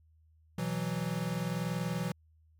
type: chord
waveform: square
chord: B suspended fourth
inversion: none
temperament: equal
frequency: 123.47 / 164.81 / 185 Hz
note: B2 / E3 / F#3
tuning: 0 / 0 / 0 cents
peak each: -39 / -35 / -37 dBFS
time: 0.58-2.12 s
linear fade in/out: 5 ms
effects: added 79 Hz sine -61 dBFS peak until 2.59 s + MP3 96 kbps